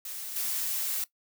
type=noise with level steps; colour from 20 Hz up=blue; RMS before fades=-38 / -31 dBFS; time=0.05-1.04 s; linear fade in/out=2 ms; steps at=0.36 s; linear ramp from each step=2 ms; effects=noise-tail reverb RT60 0.1 s tail -18 dB re dry